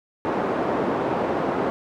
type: band-pass noise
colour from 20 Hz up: pink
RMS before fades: -24 dBFS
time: 0.25-1.7 s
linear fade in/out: 0 ms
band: 290 to 880 Hz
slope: 12 dB/octave
effects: none